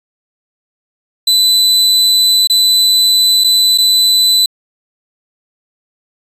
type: tone with dropouts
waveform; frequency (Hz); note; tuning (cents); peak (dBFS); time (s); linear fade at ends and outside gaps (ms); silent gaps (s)
40% pulse; 4002; B7; +22; -6; 1.27-4.46; 5; 2.473-2.498 / 3.439-3.443 / 3.777-3.783
effects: resampled to 32000 Hz